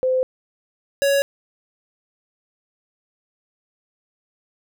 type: tone pair in turn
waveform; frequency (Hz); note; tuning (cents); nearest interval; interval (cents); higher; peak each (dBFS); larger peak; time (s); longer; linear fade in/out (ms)
sine / square; 515 / 558.1; C5 / C#5; -28 / +12; minor second; 140; second; -16; neither; 0.03-0.23 / 1.02-1.22; neither; 0
effects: none